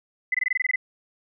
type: tone bursts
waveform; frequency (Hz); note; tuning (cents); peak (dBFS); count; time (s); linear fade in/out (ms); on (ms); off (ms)
sine; 2019; B6; +38; -19; 10; 0.32-0.759; 5; 25; 21
effects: none